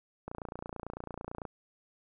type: click train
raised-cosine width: 1 ms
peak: -25 dBFS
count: 35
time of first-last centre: 0.28-1.452 s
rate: 29 Hz
effects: none